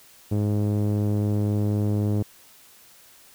sawtooth tone with low-pass filter, 103.83 Hz, G#2, in tune, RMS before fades -23 dBFS, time 0.31-2.23 s, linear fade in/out 10 ms, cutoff 420 Hz, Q 1, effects white hiss -52 dBFS RMS until 3.34 s

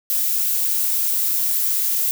violet noise, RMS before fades -20 dBFS, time 0.1-2.11 s, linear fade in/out 0 ms, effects none

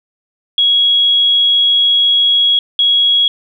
sine tone pair in turn, 3322 / 3322 Hz, G#7 / G#7, 0 / 0 cents, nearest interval unison, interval 0 cents, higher neither, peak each -8 dBFS, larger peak neither, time 0.58-2.59 / 2.79-3.28 s, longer first, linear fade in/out 2 ms, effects 8-bit

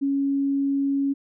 sine tone, 277.2 Hz, C#4, in tune, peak -20 dBFS, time 0.01-1.14 s, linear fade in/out 20 ms, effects none

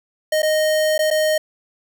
square tone with dropouts, 620 Hz, D#5, 6 cents flat, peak -16 dBFS, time 0.32-1.38 s, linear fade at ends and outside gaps 5 ms, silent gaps 0.421-0.429 / 0.98-0.99 / 1.104-1.11 s, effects none

